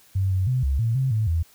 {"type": "tone with pitch steps", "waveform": "sine", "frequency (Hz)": [95.9, 93.7, 127.6, 67.9, 114.2, 132.4, 109, 82.5], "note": ["G2", "F#2", "C3", "C#2", "A#2", "C3", "A2", "E2"], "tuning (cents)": [-37, 22, -43, -35, -35, 21, -16, 2], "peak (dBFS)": -19, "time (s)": [0.15, 1.43], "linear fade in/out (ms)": 10, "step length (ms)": 160, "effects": ["white hiss -55 dBFS RMS until 1.54 s"]}